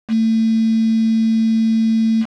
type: tone with quantisation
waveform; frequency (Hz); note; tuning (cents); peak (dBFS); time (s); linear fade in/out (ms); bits
sine; 223.5; A3; +27; -12; 0.08-2.26; 50; 5
effects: low-pass 4000 Hz 12 dB/octave